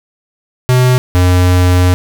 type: tone pair in turn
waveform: square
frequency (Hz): 126.5 / 90.17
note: B2 / F#2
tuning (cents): +42 / -44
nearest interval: tritone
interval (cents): 586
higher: first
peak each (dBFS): -7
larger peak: neither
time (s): 0.69-0.98 / 1.15-1.94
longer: second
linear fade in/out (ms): 0
effects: none